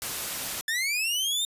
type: noise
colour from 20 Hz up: white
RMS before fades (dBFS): -32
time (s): 0.02-0.61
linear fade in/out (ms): 0
type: linear sweep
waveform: sawtooth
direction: up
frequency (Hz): 1742 to 3678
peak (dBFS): -22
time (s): 0.68-1.45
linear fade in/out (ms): 2
effects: resampled to 32000 Hz